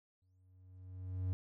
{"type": "tone with exponential growth", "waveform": "triangle", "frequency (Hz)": 92.5, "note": "F#2", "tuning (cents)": 0, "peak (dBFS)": -30, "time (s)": [0.22, 1.33], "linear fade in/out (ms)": 0, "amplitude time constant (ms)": 240, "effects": []}